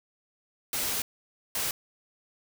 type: noise bursts at uneven times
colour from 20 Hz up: white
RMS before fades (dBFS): -30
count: 2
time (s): 0.73-1.02 / 1.55-1.71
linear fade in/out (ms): 2
effects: none